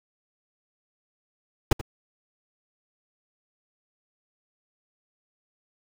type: noise with echo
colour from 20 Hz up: brown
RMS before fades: -17 dBFS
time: 1.71-1.73 s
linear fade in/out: 5 ms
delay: 83 ms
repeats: 1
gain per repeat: -15 dB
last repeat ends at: 1.813 s
effects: none